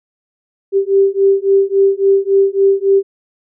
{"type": "beating tone pair", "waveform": "sine", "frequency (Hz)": [390.5, 394.1], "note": ["G4", "G4"], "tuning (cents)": [-7, 9], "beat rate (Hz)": 3.6, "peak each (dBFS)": -12, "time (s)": [0.72, 3.03], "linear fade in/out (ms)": 50, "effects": []}